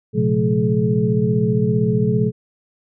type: tone cluster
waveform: sine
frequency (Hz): 117.5 / 132.8 / 175 / 212.4 / 426.3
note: A#2 / C3 / F3 / G#3 / G#4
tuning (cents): +14 / +26 / +4 / +39 / +45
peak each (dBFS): -21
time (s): 0.13-2.32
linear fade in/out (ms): 50
effects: none